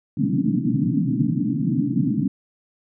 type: band-pass noise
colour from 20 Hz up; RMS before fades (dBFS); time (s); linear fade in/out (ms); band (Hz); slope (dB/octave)
white; -21; 0.17-2.28; 5; 120 to 300; 96
effects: none